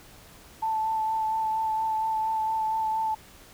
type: tone with vibrato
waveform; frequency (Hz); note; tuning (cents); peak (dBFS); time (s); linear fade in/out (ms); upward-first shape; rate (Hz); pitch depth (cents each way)
sine; 880; A5; 0; -24; 0.62-3.15; 10; sine; 4.3; 16
effects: pink hiss -51 dBFS RMS until 3.53 s

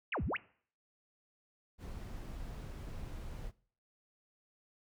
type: exponential two-way sweep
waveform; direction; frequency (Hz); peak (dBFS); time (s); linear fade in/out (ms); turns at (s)
sine; down then up; 3174 to 52.7 to 3174; -33; 0.12-0.37; 5; 0.24
type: noise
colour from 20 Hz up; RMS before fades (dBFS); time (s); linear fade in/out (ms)
brown; -44; 1.78-3.52; 50
effects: noise-tail reverb RT60 0.5 s tail -21 dB re dry

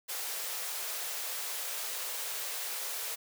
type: high-pass noise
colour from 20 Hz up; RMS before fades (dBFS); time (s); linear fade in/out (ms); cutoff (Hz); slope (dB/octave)
white; -37; 0.08-3.16; 20; 410; 48
effects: none

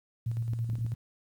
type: tone with tremolo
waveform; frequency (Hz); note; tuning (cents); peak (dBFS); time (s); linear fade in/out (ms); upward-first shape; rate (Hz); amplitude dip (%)
sine; 115.6; A#2; -14; -27; 0.26-0.94; 5; square; 9.1; 40
type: clicks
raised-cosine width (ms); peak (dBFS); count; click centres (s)
5; -27; 5; 0.532 / 0.693 / 0.732 / 0.786 / 0.848
effects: high-pass 60 Hz 12 dB/octave + 10-bit

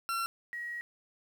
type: tone pair in turn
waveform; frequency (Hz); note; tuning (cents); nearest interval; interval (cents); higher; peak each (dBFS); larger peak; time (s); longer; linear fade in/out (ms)
40% pulse / sine; 1359 / 1903.9; F6 / A#6; -48 / +36; tritone; 584; second; -30 / -36; first; 0.09-0.26 / 0.53-0.81; second; 0
effects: 10-bit

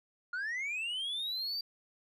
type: linear sweep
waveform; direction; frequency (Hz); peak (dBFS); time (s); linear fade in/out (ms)
sine; up; 1396.9 to 4699; -31; 0.33-1.61; 5
effects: tanh soft clip ceiling -33 dBFS

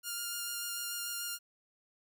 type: tone with vibrato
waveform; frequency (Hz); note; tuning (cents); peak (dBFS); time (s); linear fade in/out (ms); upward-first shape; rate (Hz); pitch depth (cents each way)
5% pulse; 1407; F6; +12; -25; 0.03-1.39; 50; square; 6.8; 9
effects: none

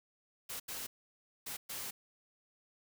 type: noise bursts at uneven times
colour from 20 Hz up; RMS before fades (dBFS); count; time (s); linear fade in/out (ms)
white; -42; 4; 0.49-0.6 / 0.68-0.87 / 1.46-1.57 / 1.69-1.91; 10
effects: none

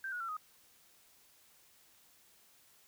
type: tone with pitch steps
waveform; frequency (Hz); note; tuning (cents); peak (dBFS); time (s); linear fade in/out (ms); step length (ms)
sine; 1568 / 1454.6 / 1349.3 / 1251.7; G6 / F#6 / E6 / D#6; 0 / -30 / +40 / +10; -37; 0.04-0.368; 2; 82
effects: white hiss -65 dBFS RMS until 2.87 s

